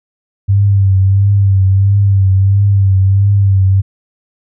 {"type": "tone with vibrato", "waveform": "sine", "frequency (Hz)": 98, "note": "G2", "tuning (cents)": 0, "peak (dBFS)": -6, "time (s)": [0.48, 3.82], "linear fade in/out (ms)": 20, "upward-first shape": "triangle", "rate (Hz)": 1.5, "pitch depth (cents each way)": 56, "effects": []}